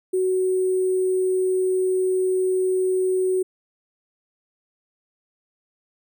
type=tone with sample-and-hold; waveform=sine; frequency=372.3 Hz; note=F#4; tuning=11 cents sharp; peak=-18 dBFS; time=0.13-3.43 s; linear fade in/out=10 ms; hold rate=8820 Hz; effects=none